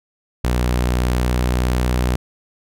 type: tone with pitch glide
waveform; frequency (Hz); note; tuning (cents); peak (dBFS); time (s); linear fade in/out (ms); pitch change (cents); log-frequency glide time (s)
sawtooth; 61.2 to 61.84; B1 to B1; -15 to +3; -12; 0.44-2.16; 5; +18; 0.66-1.72
effects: none